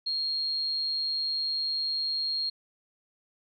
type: tone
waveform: sine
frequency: 4250 Hz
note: C8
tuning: 26 cents sharp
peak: -27 dBFS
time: 0.06-2.5 s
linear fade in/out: 10 ms
effects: none